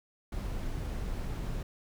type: noise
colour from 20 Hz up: brown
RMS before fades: -35 dBFS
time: 0.32-1.63 s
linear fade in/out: 5 ms
effects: none